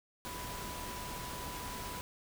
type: tone in noise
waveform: sine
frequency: 989 Hz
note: B5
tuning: 2 cents sharp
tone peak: -45 dBFS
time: 0.25-2.01 s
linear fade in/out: 0 ms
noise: pink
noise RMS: -43 dBFS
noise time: 0.25-2.01 s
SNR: -5 dB
effects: none